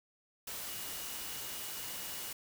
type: tone in noise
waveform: sine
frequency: 2896 Hz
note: F#7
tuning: 38 cents flat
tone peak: -52 dBFS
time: 0.68-2.31 s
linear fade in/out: 5 ms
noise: white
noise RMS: -42 dBFS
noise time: 0.47-2.33 s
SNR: -13 dB
effects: none